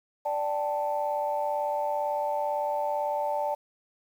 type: chord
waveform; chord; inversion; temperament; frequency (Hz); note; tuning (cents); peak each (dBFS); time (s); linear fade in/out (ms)
sine; D suspended fourth; none; just; 587.3 / 783.1 / 881; D5 / G5 / A5; 0 / -2 / +2; -29 / -33 / -29; 0.25-3.55; 10
effects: tanh soft clip ceiling -17 dBFS + 9-bit